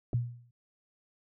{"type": "clicks", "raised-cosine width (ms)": 2, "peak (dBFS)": [-25, -31], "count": 2, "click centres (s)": [0.132, 0.135]}
{"type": "tone with exponential decay", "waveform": "sine", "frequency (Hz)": 120, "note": "B2", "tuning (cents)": -49, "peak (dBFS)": -23, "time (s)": [0.14, 0.51], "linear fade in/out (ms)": 5, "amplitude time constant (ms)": 79}
{"effects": []}